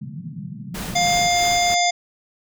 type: band-pass noise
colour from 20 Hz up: white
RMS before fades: -33 dBFS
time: 0.01-1.27 s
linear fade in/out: 10 ms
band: 130 to 200 Hz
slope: 48 dB/octave
type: noise with tremolo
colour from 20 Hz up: pink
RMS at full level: -30 dBFS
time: 0.74-1.75 s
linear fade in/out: 10 ms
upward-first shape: sine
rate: 3.1 Hz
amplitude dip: 45%
type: harmonic tone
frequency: 704 Hz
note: F5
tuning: 14 cents sharp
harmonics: 1 / 3 / 5 / 7 / 9 / 10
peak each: -18 / -23 / -25 / -26 / -28 / -28 dBFS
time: 0.95-1.91 s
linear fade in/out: 10 ms
effects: none